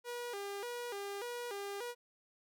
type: tone with vibrato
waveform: sawtooth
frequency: 440 Hz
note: A4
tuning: in tune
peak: -36 dBFS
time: 0.04-1.95 s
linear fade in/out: 50 ms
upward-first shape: square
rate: 1.7 Hz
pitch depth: 160 cents each way
effects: none